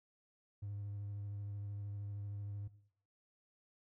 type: tone with vibrato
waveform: triangle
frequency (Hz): 101.6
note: G#2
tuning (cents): -38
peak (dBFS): -38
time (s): 0.62-2.68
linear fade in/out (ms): 10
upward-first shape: sine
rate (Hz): 13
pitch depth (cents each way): 17
effects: noise-tail reverb RT60 0.6 s tail -18 dB re dry + tanh soft clip ceiling -36 dBFS